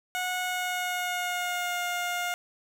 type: tone with pitch glide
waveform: 15% pulse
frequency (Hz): 730 to 709.2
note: F#5 to F5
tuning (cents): -24 to +26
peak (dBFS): -22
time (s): 0.15-2.34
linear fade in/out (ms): 0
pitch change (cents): -50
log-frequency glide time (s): 0.45-1.83
effects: none